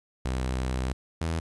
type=tone pair in turn; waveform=sawtooth; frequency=63.9 / 81.78 Hz; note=C2 / E2; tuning=-40 / -13 cents; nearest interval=major third; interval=427 cents; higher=second; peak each=-23 dBFS; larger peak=neither; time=0.25-0.93 / 1.21-1.4 s; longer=first; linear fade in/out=5 ms; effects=resampled to 24000 Hz + 10-bit